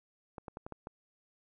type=clicks; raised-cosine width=1 ms; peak=-28 dBFS; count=6; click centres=0.382 / 0.482 / 0.571 / 0.665 / 0.723 / 0.871 s; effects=none